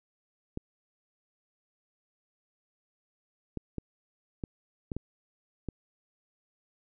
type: clicks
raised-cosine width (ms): 3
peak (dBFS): -21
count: 7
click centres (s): 0.574 / 3.573 / 3.783 / 4.438 / 4.918 / 4.966 / 5.687
effects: none